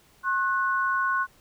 sine tone pair together, 1077.8 / 1480 Hz, C#6 / F#6, -49 / 0 cents, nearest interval perfect fourth, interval 549 cents, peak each -25 dBFS, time 0.23-1.27 s, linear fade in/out 50 ms, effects pink hiss -59 dBFS RMS until 1.4 s

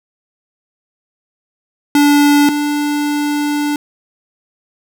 square tone pair in turn, 289.9 / 293.3 Hz, D4 / D4, -22 / -2 cents, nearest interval unison, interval 20 cents, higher second, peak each -8 / -15 dBFS, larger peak first, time 1.95-2.49 / 2.49-3.76 s, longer second, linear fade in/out 2 ms, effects none

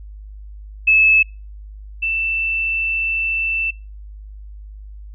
sine tone pair in turn, 2605 / 2663 Hz, E7 / E7, -21 / +17 cents, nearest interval unison, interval 38 cents, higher second, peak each -9 / -17 dBFS, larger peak first, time 0.87-1.23 / 2.02-3.71 s, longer second, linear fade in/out 10 ms, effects noise-tail reverb RT60 0.3 s tail -26 dB re dry + added 51 Hz sine -33 dBFS peak until 5.14 s

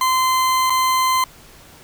40% pulse tone with dropouts, 1034 Hz, C6, 21 cents flat, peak -14 dBFS, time 0.01-1.24 s, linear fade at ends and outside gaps 2 ms, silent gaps 0.698-0.703 s, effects pink hiss -45 dBFS RMS until 1.83 s

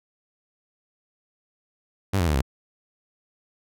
sawtooth tone with pitch steps, 98 / 85.81 / 75.13 / 65.79 Hz, G2 / F2 / D2 / C2, 0 / -30 / +40 / +10 cents, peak -16 dBFS, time 2.13-2.418 s, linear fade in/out 10 ms, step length 72 ms, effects none

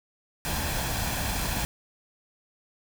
pink noise with comb filter, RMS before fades -29 dBFS, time 0.45-1.65 s, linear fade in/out 0 ms, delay 1.2 ms, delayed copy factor +0.5, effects none

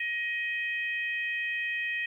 harmonic tone, 629 Hz, D#5, 19 cents sharp, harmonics 3 / 4 / 5, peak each -31 / -33 / -43 dBFS, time 0-2.06 s, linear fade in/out 5 ms, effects 11-bit

